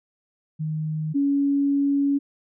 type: tone pair in turn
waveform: sine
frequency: 155.56 / 281 Hz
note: D#3 / C#4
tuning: 0 / +24 cents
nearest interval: minor seventh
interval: 1024 cents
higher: second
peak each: -24 / -18 dBFS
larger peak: second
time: 0.59-1.14 / 1.14-2.19 s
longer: second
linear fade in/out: 20 ms
effects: none

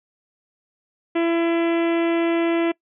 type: harmonic tone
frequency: 335.5 Hz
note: E4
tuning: 31 cents sharp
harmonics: 1 / 2 / 3 / 4 / 5 / 6 / 7 / 8 / 9 / 10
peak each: -18 / -26 / -34 / -35 / -37 / -34 / -36 / -38 / -41 / -44 dBFS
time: 1.15-2.72 s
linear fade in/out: 10 ms
effects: noise-tail reverb RT60 0.1 s tail -23 dB re dry

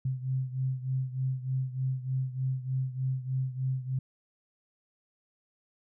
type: beating tone pair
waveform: sine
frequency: 129.8 / 133.1 Hz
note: C3 / C3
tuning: -13 / +30 cents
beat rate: 3.3 Hz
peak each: -30 / -34 dBFS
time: 0.05-3.99 s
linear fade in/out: 5 ms
effects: none

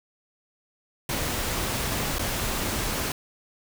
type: noise with dropouts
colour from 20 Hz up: pink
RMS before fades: -28 dBFS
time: 1.09-3.12 s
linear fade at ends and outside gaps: 2 ms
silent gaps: 2.185-2.193 s
effects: none

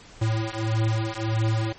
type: beating tone pair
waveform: square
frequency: 110 / 111.6 Hz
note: A2 / A2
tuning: 0 / +25 cents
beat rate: 1.6 Hz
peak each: -26 dBFS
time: 0.21-1.73 s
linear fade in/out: 10 ms
effects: pink hiss -48 dBFS RMS until 1.78 s + MP3 32 kbps

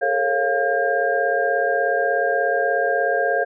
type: tone cluster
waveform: sine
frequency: 420.2 / 456.8 / 546 / 700 / 1607 Hz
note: G#4 / A#4 / C#5 / F5 / G6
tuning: +20 / -35 / -26 / +4 / +43 cents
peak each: -27 / -25 / -23 / -22 / -23 dBFS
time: 0.01-3.45 s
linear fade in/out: 20 ms
effects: none

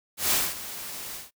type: noise with ADSR envelope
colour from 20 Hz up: white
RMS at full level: -22 dBFS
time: 0.17-1.31 s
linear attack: 140 ms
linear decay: 230 ms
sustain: -15 dB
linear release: 160 ms
effects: noise-tail reverb RT60 0.1 s tail -23 dB re dry

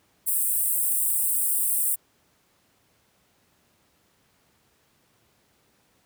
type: high-pass noise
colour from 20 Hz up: pink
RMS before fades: -24 dBFS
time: 0.26-1.96 s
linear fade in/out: 20 ms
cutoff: 8200 Hz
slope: 96 dB/octave
effects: pink hiss -65 dBFS RMS until 6.05 s + high-pass 80 Hz 12 dB/octave

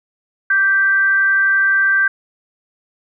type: tone with frequency modulation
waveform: sine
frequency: 1568 Hz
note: G6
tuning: in tune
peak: -11 dBFS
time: 0.5-2.08 s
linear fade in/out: 5 ms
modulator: 405 Hz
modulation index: 0.27
effects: none

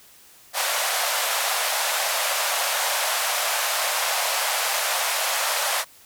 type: band-pass noise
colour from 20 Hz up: pink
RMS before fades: -24 dBFS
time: 0.53-5.85 s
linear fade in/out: 50 ms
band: 570 to 15000 Hz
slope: 48 dB/octave
effects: white hiss -51 dBFS RMS until 6.05 s

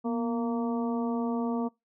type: harmonic tone with a mistuned harmonic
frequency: 230.9 Hz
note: A#3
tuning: 16 cents flat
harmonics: 1 / 2 / 3 / 4 / 5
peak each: -28 / -34 / -38 / -40 / -42 dBFS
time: 0.04-1.69 s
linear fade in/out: 20 ms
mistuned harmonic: 1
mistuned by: +58 cents
effects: noise-tail reverb RT60 0.2 s tail -23 dB re dry

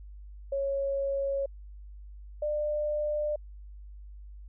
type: tone pair in turn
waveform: sine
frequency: 552 / 597.9 Hz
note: C#5 / D5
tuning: -7 / +31 cents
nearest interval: minor second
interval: 138 cents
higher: second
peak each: -27 dBFS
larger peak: neither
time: 0.52-1.46 / 2.42-3.36 s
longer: neither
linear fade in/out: 5 ms
effects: added 50 Hz sine -43 dBFS peak until 4.48 s

